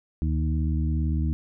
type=harmonic tone with a mistuned harmonic; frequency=77.78 Hz; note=D#2; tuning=in tune; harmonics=1 / 2 / 3 / 4; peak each=-23 / -29 / -33 / -35 dBFS; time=0.22-1.33 s; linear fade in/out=0 ms; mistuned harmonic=1; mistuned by=-49 cents; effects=none